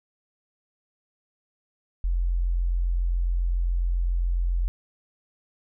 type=tone; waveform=sine; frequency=43.65 Hz; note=F1; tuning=in tune; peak=-21 dBFS; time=2.04-4.68 s; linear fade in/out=0 ms; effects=none